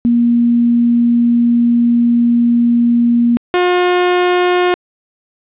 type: tone pair in turn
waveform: sine / sawtooth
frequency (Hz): 237.1 / 358.2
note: A#3 / F4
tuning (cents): +30 / +44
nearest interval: perfect fifth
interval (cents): 714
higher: second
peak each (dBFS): -8 / -6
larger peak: second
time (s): 0.05-3.37 / 3.54-4.74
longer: first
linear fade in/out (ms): 0
effects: resampled to 8000 Hz + 8-bit